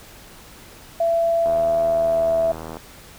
sine tone with pitch glide, 670 to 659.6 Hz, E5 to E5, +28 to +1 cents, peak -16 dBFS, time 1-2.52 s, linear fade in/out 5 ms, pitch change -27 cents, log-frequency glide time 1.77-2.36 s
click train, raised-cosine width 1 ms, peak -19 dBFS, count 106, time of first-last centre 1.46-2.769 s, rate 80.2 Hz
effects pink hiss -44 dBFS RMS until 3.18 s

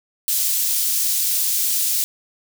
white high-pass noise, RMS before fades -20 dBFS, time 0.28-2.04 s, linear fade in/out 0 ms, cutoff 4700 Hz, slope 12 dB/octave, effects none

